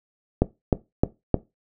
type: click train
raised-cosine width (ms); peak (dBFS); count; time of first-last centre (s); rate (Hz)
2; -3; 4; 0.42-1.343; 3.25
effects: noise-tail reverb RT60 0.2 s tail -17 dB re dry